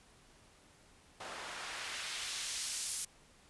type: noise with band-pass filter sweep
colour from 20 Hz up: white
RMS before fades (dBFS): -41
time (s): 1.2-3.05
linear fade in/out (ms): 5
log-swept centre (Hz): 700 to 9500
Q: 0.73
effects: pink hiss -63 dBFS RMS until 3.49 s + resampled to 24000 Hz